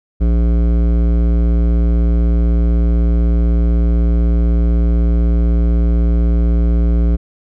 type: tone with hard clipping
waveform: sine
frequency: 58 Hz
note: A#1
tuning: 8 cents flat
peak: -12 dBFS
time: 0.2-7.17 s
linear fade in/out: 20 ms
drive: 14 dB
effects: none